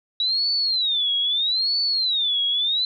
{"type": "tone with vibrato", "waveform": "sine", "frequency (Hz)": 3851, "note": "B7", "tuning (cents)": -44, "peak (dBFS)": -19, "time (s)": [0.2, 2.85], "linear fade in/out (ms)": 2, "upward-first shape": "sine", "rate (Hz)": 0.78, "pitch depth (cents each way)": 260, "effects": []}